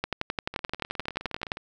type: two click trains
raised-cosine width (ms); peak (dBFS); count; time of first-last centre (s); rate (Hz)
0.3; -21 / -11; 21 / 18; 0.54-1.571 / 0.04-1.518; 19.4 / 11.5
effects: none